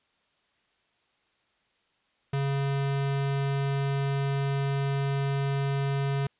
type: tone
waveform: square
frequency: 138.59 Hz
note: C#3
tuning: in tune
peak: -26 dBFS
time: 2.33-6.27 s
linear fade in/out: 5 ms
effects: white hiss -70 dBFS RMS until 6.39 s + resampled to 8000 Hz